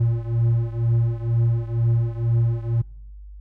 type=beating tone pair; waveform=triangle; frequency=115.5 / 117.6 Hz; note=A#2 / A#2; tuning=-16 / +16 cents; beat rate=2.1 Hz; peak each=-18 / -21 dBFS; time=0-2.82 s; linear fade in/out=10 ms; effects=noise-tail reverb RT60 0.8 s tail -26 dB re dry + added 50 Hz sine -37 dBFS peak until 3.4 s